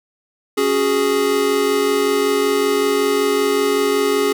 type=chord; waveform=square; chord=C# suspended fourth; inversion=none; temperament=equal; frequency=277.2 / 370 / 415.3 Hz; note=C#4 / F#4 / G#4; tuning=0 / 0 / 0 cents; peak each=-23 / -23 / -17 dBFS; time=0.57-4.33 s; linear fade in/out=10 ms; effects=none